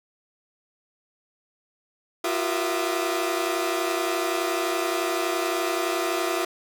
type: tone cluster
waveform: sawtooth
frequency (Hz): 344.8 / 376.5 / 471.9 / 660 / 1218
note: F4 / F#4 / A#4 / E5 / D#6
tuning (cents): -22 / +30 / +21 / +2 / -37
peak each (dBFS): -24 / -26 / -31 / -26 / -29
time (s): 2.24-6.45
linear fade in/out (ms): 5
effects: none